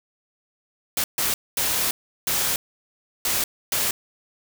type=noise bursts at uneven times; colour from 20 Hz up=white; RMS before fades=-23 dBFS; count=6; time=0.97-1.04 / 1.18-1.34 / 1.57-1.91 / 2.27-2.56 / 3.25-3.44 / 3.72-3.91 s; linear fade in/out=2 ms; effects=none